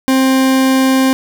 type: tone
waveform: 40% pulse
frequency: 263.7 Hz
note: C4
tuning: 14 cents sharp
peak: -8 dBFS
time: 0.08-1.13 s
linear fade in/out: 0 ms
effects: none